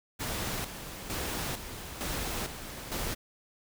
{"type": "noise with tremolo", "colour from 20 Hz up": "pink", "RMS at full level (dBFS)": -34, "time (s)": [0.19, 3.15], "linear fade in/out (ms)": 20, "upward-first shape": "square", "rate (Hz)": 1.1, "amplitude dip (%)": 60, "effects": []}